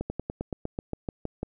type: slowing click train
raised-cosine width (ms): 2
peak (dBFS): -17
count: 12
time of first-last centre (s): 0.01-1.431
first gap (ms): 90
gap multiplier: 1.07
effects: none